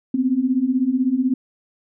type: beating tone pair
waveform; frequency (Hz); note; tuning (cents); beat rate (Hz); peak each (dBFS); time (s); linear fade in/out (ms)
sine; 246.9 / 262.9; B3 / C4; 0 / +8; 16; -21 / -18; 0.14-1.34; 5
effects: none